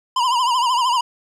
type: tone with vibrato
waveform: square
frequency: 987.8 Hz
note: B5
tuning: in tune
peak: -16 dBFS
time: 0.16-1.01 s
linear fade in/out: 5 ms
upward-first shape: triangle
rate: 13 Hz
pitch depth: 120 cents each way
effects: low-pass 7000 Hz 12 dB/octave + 9-bit